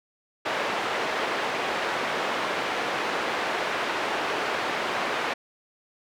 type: band-pass noise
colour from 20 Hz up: pink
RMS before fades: -28 dBFS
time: 0.45-5.34 s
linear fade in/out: 10 ms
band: 460 to 2600 Hz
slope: 12 dB/octave
effects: none